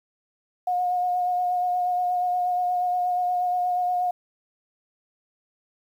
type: tone with vibrato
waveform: sine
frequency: 720 Hz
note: F#5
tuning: 47 cents flat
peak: -21 dBFS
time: 0.67-4.11 s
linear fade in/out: 5 ms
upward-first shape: sine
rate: 8.4 Hz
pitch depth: 17 cents each way
effects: 9-bit